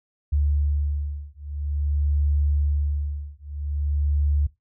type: beating tone pair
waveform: sine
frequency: 72.5 / 72.99 Hz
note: D2 / D2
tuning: -22 / -10 cents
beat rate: 0.49 Hz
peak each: -24 dBFS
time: 0.32-4.47 s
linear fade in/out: 10 ms
effects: noise-tail reverb RT60 0.2 s tail -19 dB re dry